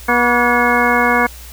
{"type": "harmonic tone with a mistuned harmonic", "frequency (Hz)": 242, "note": "B3", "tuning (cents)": -35, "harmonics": [1, 2, 3, 4, 5, 6, 7, 9], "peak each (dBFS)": [-19, -19, -19, -19, -19, -19, -19, -19], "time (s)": [0.08, 1.27], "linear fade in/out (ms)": 10, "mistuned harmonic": 5, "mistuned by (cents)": -82, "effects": ["added 60 Hz sine -34 dBFS peak until 1.52 s", "white hiss -38 dBFS RMS until 1.52 s"]}